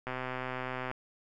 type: click train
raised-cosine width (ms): 0.5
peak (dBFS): -21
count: 109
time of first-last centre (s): 0.07-0.914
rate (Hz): 128
effects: none